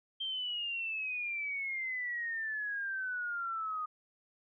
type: exponential sweep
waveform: sine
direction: down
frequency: 3171 to 1233 Hz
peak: -34 dBFS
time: 0.2-3.86 s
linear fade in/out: 10 ms
effects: none